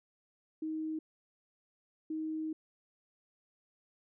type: tone bursts at uneven times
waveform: sine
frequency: 314.5 Hz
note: D#4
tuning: 19 cents sharp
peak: -34 dBFS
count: 2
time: 0.62-0.99 / 2.1-2.53 s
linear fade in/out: 5 ms
effects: none